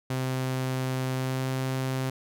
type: tone with pitch glide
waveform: sawtooth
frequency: 130 to 131.28 Hz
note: C3 to C3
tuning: -11 to +6 cents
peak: -23 dBFS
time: 0.1-2.1 s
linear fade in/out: 5 ms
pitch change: +17 cents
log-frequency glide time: 1.15-1.49 s
effects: none